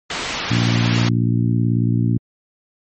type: low-pass noise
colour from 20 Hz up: white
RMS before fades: -25 dBFS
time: 0.1-1.09 s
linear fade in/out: 5 ms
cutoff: 3700 Hz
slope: 12 dB/octave
type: harmonic tone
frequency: 58.27 Hz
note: A#1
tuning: in tune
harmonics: 2 / 3 / 4 / 5 / 6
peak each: -16 / -22 / -22 / -25 / -32 dBFS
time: 0.5-2.18 s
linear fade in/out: 10 ms
effects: MP3 32 kbps